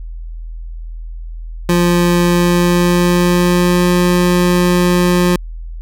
25% pulse tone with pitch glide, 174.61 to 177.66 Hz, F3 to F3, 0 to +30 cents, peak -6 dBFS, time 1.69-5.36 s, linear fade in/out 2 ms, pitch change +30 cents, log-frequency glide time 2.26-3.89 s, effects added 41 Hz sine -24 dBFS peak until 5.81 s

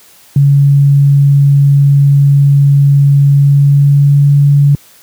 sine tone with pitch glide, 140.9 to 142.62 Hz, C#3 to C#3, +29 to +50 cents, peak -3 dBFS, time 0.36-4.75 s, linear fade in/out 2 ms, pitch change +21 cents, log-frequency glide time 3.3-4.32 s, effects white hiss -42 dBFS RMS until 5.02 s + high-pass 80 Hz 12 dB/octave

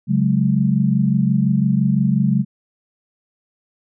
sine chord, C# suspended fourth, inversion none, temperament equal with one note detuned, 138.59 / 185 / 210.7 Hz, C#3 / F#3 / G#3, 0 / 0 / +25 cents, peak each -18 dBFS, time 0.07-2.45 s, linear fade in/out 50 ms, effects none

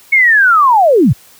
sine linear sweep, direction down, 2217 to 90.7 Hz, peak -5 dBFS, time 0.12-1.13 s, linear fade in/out 10 ms, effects white hiss -43 dBFS RMS until 1.39 s + high-pass 60 Hz 12 dB/octave

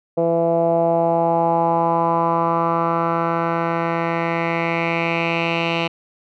10% pulse tone with low-pass filter sweep, 167.4 Hz, E3, 27 cents sharp, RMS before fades -19 dBFS, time 0.17-5.88 s, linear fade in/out 10 ms, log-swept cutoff 570 to 3000 Hz, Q 3.8, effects none

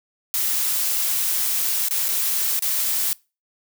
blue noise with dropouts, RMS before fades -22 dBFS, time 0.34-3.13 s, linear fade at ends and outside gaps 0 ms, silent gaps 1.885-1.909 / 2.083-2.088 / 2.592-2.623 s, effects noise-tail reverb RT60 0.3 s tail -24 dB re dry

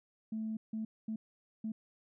sine tone bursts at uneven times, 219.7 Hz, A3, 2 cents flat, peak -34 dBFS, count 4, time 0.32-0.57 / 0.73-0.85 / 1.08-1.16 / 1.64-1.72 s, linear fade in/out 5 ms, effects tanh soft clip ceiling -30 dBFS

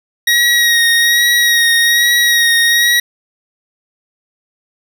25% pulse tone with vibrato, 1888 Hz, A#6, 22 cents sharp, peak -5 dBFS, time 0.27-3 s, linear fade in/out 5 ms, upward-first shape sine, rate 1.2 Hz, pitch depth 25 cents each way, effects none

